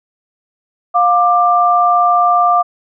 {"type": "tone pair together", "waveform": "sine", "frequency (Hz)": [707, 1184.2], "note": ["F5", "D6"], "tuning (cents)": [21, 14], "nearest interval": "major sixth", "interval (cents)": 893, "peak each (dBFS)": -11, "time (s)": [0.94, 2.63], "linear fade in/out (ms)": 20, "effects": []}